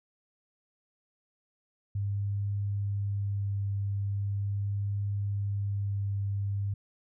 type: tone with vibrato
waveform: sine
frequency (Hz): 100.4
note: G2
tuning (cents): +42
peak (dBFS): -28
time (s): 1.95-6.74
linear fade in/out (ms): 5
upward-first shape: triangle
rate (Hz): 0.4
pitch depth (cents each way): 11
effects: none